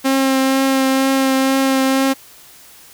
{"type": "tone with vibrato", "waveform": "sawtooth", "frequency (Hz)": 267.1, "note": "C4", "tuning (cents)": 36, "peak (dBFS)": -9, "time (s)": [0.04, 2.14], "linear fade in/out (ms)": 20, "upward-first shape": "triangle", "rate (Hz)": 2.1, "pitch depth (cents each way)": 15, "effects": ["white hiss -43 dBFS RMS until 2.93 s"]}